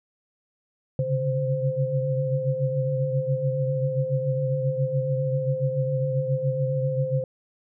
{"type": "tone cluster", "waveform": "sine", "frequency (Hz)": [131, 137, 144.3, 520], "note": ["C3", "C#3", "D3", "C5"], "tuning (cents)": [2, -20, -30, -11], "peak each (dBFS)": [-31, -26, -30, -26], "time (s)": [0.99, 7.24], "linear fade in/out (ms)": 2, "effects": []}